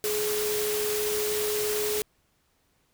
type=tone in noise; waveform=sine; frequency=422.2 Hz; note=G#4; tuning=29 cents sharp; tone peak=-27 dBFS; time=0.04-2.02 s; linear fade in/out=0 ms; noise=white; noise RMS=-31 dBFS; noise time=0.04-2.02 s; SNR=+1 dB; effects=pink hiss -69 dBFS RMS until 2.93 s